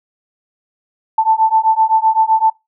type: beating tone pair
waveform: sine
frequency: 880 / 887.8 Hz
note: A5 / A5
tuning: 0 / +15 cents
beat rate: 7.8 Hz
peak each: -13 dBFS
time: 1.18-2.5 s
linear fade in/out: 5 ms
effects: noise-tail reverb RT60 0.2 s tail -22 dB re dry